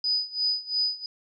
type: tone with tremolo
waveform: sine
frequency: 4978 Hz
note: D#8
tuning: in tune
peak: -21 dBFS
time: 0.04-1.06 s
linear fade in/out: 2 ms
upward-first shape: sine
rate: 2.9 Hz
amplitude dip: 90%
effects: none